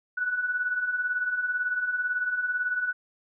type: beating tone pair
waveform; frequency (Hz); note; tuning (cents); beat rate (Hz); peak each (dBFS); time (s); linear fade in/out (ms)
sine; 1464 / 1482; F#6 / F#6; -19 / +2; 18; -33 / -26; 0.17-2.93; 10
effects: none